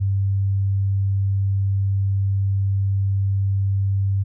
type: tone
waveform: sine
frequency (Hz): 98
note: G2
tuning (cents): 0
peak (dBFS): -17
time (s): 0-4.24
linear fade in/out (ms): 20
effects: none